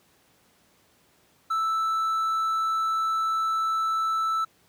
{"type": "tone", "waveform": "triangle", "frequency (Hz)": 1318.5, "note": "E6", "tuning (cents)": 0, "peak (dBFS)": -21, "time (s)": [1.5, 4.45], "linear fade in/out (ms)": 10, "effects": ["pink hiss -62 dBFS RMS until 4.68 s", "high-pass 100 Hz 12 dB/octave"]}